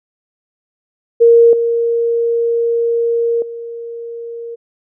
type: tone with level steps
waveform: sine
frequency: 466.2 Hz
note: A#4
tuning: in tune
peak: -4 / -12 / -24 dBFS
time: 1.2-4.56 s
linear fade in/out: 20 ms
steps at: 1.53 / 3.42 s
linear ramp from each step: 2 ms
effects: none